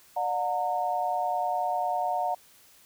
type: tone cluster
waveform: sine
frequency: 593 / 723 / 917 Hz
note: D5 / F#5 / A#5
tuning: +17 / -40 / -29 cents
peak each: -34 / -27 / -31 dBFS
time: 0.16-2.35 s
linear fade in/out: 10 ms
effects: white hiss -57 dBFS RMS until 2.85 s